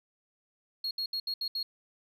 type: tone bursts at uneven times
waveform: sine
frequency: 4298 Hz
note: C8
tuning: 46 cents sharp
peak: -28 dBFS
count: 6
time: 0.84-0.91 / 0.98-1.06 / 1.13-1.2 / 1.27-1.34 / 1.41-1.48 / 1.55-1.63 s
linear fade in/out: 5 ms
effects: tanh soft clip ceiling -29 dBFS